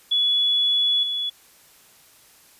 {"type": "tone with level steps", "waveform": "sine", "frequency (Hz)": 3403, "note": "G#7", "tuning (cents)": 41, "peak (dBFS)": [-17, -23], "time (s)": [0.11, 1.3], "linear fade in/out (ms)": 10, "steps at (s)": 1.03, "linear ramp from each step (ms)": 2, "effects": ["white hiss -53 dBFS RMS until 2.59 s", "resampled to 32000 Hz"]}